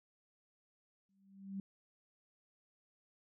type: tone with exponential growth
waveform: sine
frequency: 195.1 Hz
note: G3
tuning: 8 cents flat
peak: -37 dBFS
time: 1.09-1.6 s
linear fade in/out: 2 ms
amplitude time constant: 110 ms
effects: none